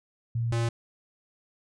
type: tone pair in turn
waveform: sine / square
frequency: 116.54 / 116.54 Hz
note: A#2 / A#2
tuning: 0 / 0 cents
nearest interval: unison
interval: 0 cents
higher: neither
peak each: -25 dBFS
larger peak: neither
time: 0.35-0.52 / 0.52-0.69 s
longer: neither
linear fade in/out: 5 ms
effects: resampled to 22050 Hz